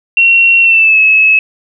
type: tone with pitch glide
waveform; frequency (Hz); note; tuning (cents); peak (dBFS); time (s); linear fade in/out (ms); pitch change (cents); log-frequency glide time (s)
sine; 2731 to 2585; F7 to E7; -39 to -34; -4; 0.17-1.39; 2; -95; 0.61-0.99
effects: none